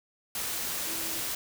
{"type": "tone in noise", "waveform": "sine", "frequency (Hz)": 328.7, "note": "E4", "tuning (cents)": -5, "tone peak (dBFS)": -44, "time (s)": [0.87, 1.2], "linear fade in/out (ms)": 2, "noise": "white", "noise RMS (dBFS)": -33, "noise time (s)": [0.35, 1.35], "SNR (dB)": -14, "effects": []}